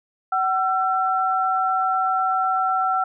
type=tone pair together; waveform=sine; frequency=755.4 / 1346 Hz; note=F#5 / E6; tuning=+36 / +36 cents; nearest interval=minor seventh; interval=1000 cents; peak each=-21 dBFS; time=0.32-3.04 s; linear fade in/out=5 ms; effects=none